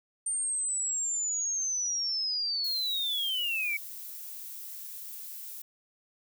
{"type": "linear sweep", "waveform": "sine", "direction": "down", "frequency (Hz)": [8870, 2247], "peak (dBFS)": -28, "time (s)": [0.26, 3.77], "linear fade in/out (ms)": 5}
{"type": "noise", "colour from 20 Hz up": "violet", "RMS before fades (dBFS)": -42, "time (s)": [2.64, 5.62], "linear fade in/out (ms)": 5}
{"effects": []}